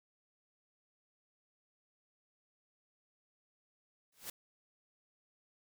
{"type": "noise with exponential growth", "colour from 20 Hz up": "white", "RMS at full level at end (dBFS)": -39, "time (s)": [4.12, 4.3], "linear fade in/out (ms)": 5, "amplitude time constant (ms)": 38, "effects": []}